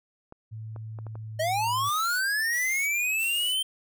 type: clicks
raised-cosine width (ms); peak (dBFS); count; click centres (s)
1; -30; 5; 0.324 / 0.762 / 0.988 / 1.067 / 1.155
type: tone with pitch glide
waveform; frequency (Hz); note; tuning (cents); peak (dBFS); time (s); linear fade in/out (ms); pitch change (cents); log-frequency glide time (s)
sine; 110 to 108.74; A2 to A2; 0 to -20; -35; 0.51-1.9; 20; -20; 0.93-1.7
type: linear sweep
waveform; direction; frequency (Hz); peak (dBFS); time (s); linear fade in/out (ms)
square; up; 607 to 3136; -25; 1.39-3.63; 10
type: noise bursts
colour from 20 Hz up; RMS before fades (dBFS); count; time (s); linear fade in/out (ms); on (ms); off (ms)
blue; -41; 3; 1.83-3.56; 50; 390; 280
effects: none